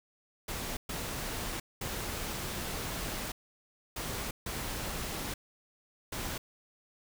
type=noise bursts at uneven times; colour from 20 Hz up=pink; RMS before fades=-37 dBFS; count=6; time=0.48-0.77 / 0.89-1.6 / 1.81-3.32 / 3.96-4.31 / 4.46-5.34 / 6.12-6.38 s; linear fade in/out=5 ms; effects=none